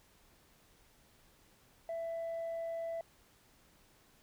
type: tone with tanh clipping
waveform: sine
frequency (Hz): 664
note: E5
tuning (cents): +12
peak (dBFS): -37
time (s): 1.89-3.01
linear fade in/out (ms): 2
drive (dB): 1
effects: pink hiss -66 dBFS RMS until 4.22 s

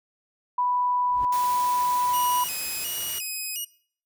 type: tone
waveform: sine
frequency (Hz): 987.8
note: B5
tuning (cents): 0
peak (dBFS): -21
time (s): 0.58-2.44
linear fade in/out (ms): 5
type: noise with exponential growth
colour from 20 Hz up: brown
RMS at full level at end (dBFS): -34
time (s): 1.02-1.25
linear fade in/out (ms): 0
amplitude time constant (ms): 50
type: noise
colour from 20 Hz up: white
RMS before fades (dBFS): -36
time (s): 1.32-3.19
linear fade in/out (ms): 5
type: tone with vibrato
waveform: 5% pulse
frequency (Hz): 2703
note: E7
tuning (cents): +43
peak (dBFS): -21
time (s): 2.13-3.65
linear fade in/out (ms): 10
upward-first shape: square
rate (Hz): 1.4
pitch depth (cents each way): 120
effects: noise-tail reverb RT60 0.5 s tail -20 dB re dry

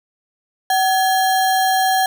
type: tone with sample-and-hold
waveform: sine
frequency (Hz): 758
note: F#5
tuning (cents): +42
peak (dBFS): -13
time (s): 0.7-2.06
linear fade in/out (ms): 2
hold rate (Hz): 2450
effects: none

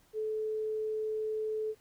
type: tone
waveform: sine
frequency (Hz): 433.5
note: A4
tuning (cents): -26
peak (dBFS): -31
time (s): 0.13-1.75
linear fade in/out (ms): 50
effects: pink hiss -66 dBFS RMS until 1.8 s

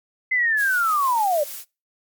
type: linear sweep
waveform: sine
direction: down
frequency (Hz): 2064 to 560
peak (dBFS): -17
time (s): 0.31-1.44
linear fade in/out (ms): 10
type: noise with tremolo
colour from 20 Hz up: blue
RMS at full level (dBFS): -33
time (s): 0.56-1.65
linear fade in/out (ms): 50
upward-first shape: sine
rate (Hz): 6.5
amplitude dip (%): 25
effects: noise-tail reverb RT60 0.3 s tail -25 dB re dry + MP3 96 kbps

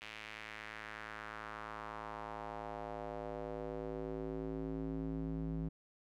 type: tone with band-pass filter sweep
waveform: square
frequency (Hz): 54.2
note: A1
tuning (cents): -25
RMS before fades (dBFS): -43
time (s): 0.01-5.69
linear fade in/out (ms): 10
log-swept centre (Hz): 2600 to 200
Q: 2
effects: none

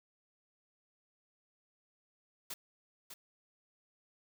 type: noise with echo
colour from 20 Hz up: white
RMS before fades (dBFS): -42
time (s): 2.5-2.54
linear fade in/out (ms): 5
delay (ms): 600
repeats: 1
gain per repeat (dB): -7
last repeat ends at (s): 3.14
effects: none

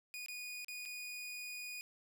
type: tone with dropouts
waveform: sawtooth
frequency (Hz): 2464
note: D#7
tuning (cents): -17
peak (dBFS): -40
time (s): 0.14-1.81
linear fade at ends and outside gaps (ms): 0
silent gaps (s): 0.261-0.284 / 0.646-0.683 / 0.853-0.858
effects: none

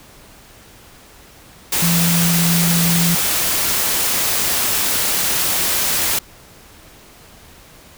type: tone in noise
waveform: sine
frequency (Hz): 170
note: F3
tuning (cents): -46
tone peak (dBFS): -15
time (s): 1.82-3.15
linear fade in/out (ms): 5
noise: white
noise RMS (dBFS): -18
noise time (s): 1.72-6.19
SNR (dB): 0
effects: pink hiss -44 dBFS RMS until 7.97 s

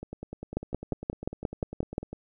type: two click trains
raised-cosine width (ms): 2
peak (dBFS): -24 / -14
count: 22 / 9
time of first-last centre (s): 0.03-2.13 / 0.57-1.981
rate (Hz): 10 / 5.67
effects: none

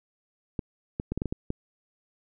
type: clicks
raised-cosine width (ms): 3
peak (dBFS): -16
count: 8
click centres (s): 0.592 / 0.999 / 1.12 / 1.176 / 1.219 / 1.257 / 1.325 / 1.504
effects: none

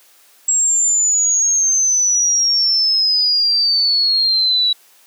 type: exponential sweep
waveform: sine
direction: down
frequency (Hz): 7650 to 3900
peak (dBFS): -12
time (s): 0.48-4.73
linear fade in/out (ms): 5
effects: white hiss -50 dBFS RMS until 5.06 s + high-pass 400 Hz 12 dB/octave

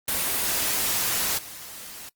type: noise with level steps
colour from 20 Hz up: white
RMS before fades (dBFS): -25 / -40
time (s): 0.08-2.09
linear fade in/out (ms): 2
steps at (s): 1.37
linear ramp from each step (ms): 20
effects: noise-tail reverb RT60 0.1 s tail -21 dB re dry + Opus 24 kbps

